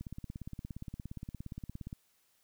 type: click train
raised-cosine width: 5 ms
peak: -29 dBFS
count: 34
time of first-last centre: 0.01-1.929 s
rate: 17.2 Hz
effects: white hiss -72 dBFS RMS until 2.43 s